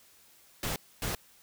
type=noise bursts at uneven times; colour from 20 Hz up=pink; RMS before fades=-33 dBFS; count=2; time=0.63-0.76 / 1.02-1.15 s; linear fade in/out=2 ms; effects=white hiss -60 dBFS RMS until 1.42 s